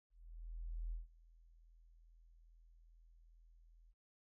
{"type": "tone with ADSR envelope", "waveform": "sine", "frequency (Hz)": 41.2, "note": "E1", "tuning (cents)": 0, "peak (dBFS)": -39, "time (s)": [0.1, 3.94], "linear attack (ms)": 820, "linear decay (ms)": 150, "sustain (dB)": -23, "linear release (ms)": 42, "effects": []}